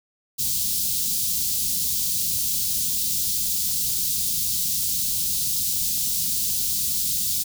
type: band-stop noise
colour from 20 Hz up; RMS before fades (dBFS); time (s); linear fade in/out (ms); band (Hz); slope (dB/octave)
white; -24; 0.38-7.44; 20; 210 to 3900; 24
effects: none